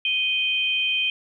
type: tone pair together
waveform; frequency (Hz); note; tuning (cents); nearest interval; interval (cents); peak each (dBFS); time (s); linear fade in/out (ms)
sine; 2489 / 3134; D#7 / G7; 0 / -1; major third; 399; -23; 0.05-1.1; 2
effects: none